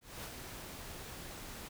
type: noise with ADSR envelope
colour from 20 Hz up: pink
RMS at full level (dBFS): -43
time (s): 0.01-1.69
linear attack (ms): 230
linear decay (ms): 50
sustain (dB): -4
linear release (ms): 16
effects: none